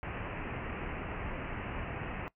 pink low-pass noise, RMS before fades -39 dBFS, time 0.03-2.28 s, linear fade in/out 0 ms, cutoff 2800 Hz, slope 96 dB/octave, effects noise-tail reverb RT60 0.1 s tail -20 dB re dry

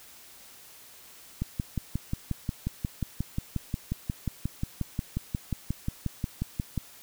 click train, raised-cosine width 5 ms, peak -16 dBFS, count 31, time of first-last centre 1.42-6.777 s, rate 5.6 Hz, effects white hiss -51 dBFS RMS until 7.02 s

